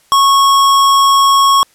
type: tone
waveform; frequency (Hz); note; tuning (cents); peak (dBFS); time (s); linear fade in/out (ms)
square; 1100; C#6; -14; -7; 0.12-1.63; 0
effects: white hiss -51 dBFS RMS until 1.74 s + low-pass 11000 Hz 12 dB/octave